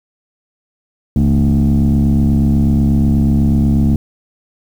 sine tone with frequency modulation, 151.1 Hz, D3, 50 cents sharp, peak -7 dBFS, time 1.16-3.96 s, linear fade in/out 2 ms, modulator 68.2 Hz, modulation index 1.6, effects tanh soft clip ceiling -7 dBFS + 7-bit

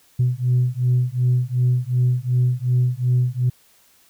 sine beating tone pair, 123.47 / 126.17 Hz, B2 / B2, 0 / +37 cents, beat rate 2.7 Hz, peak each -18 dBFS, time 0.19-3.5 s, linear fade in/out 10 ms, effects tanh soft clip ceiling -11 dBFS + white hiss -56 dBFS RMS until 4.09 s

